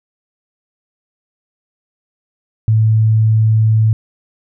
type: tone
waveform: sine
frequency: 110 Hz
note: A2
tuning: in tune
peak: -8 dBFS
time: 2.68-3.93 s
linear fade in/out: 0 ms
effects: none